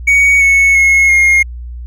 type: tone with pitch steps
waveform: triangle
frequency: 2241 / 2206 / 2172 / 2139 Hz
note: C#7 / C#7 / C#7 / C7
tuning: +18 / -9 / -36 / +38 cents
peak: -4 dBFS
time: 0.07-1.43 s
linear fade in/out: 10 ms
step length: 340 ms
effects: added 60 Hz sine -23 dBFS peak until 1.86 s